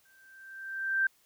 sine tone with exponential growth, 1568 Hz, G6, in tune, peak -22 dBFS, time 0.05-1.07 s, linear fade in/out 5 ms, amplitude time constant 220 ms, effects white hiss -67 dBFS RMS until 1.25 s

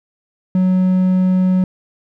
triangle tone, 185 Hz, F#3, in tune, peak -9 dBFS, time 0.55-1.64 s, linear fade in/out 2 ms, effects none

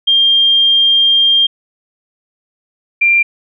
sine tone pair in turn, 3200 / 2378 Hz, G7 / D7, +35 / +21 cents, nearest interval perfect fourth, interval 514 cents, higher first, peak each -7 dBFS, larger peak neither, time 0.07-1.47 / 3.01-3.23 s, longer first, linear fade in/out 10 ms, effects none

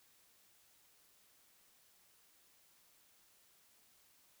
silence, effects white hiss -69 dBFS RMS until 4.4 s

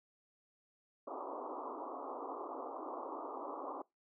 white band-pass noise, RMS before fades -44 dBFS, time 1.07-3.82 s, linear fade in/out 5 ms, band 260 to 1200 Hz, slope 96 dB/octave, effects noise-tail reverb RT60 0.2 s tail -23 dB re dry

